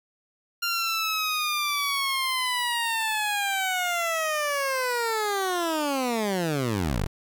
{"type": "linear sweep", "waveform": "15% pulse", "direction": "down", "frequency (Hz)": [1397, 35.96], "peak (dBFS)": -18, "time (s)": [0.62, 7.07], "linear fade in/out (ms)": 10, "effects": ["10-bit"]}